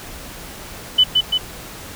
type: tone with echo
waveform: sine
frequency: 3000 Hz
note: F#7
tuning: 23 cents sharp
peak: -8 dBFS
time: 0.98-1.04 s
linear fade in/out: 10 ms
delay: 170 ms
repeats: 2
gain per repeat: -3 dB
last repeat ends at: 1.38 s
effects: pink hiss -35 dBFS RMS until 1.95 s